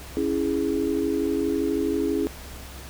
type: chord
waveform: sine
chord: C# minor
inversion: none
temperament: equal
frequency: 277.2 / 329.6 / 415.3 Hz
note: C#4 / E4 / G#4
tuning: 0 / 0 / 0 cents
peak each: -26 dBFS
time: 0.17-2.27 s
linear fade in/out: 0 ms
effects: added 66 Hz sine -41 dBFS peak until 2.89 s + pink hiss -42 dBFS RMS until 2.89 s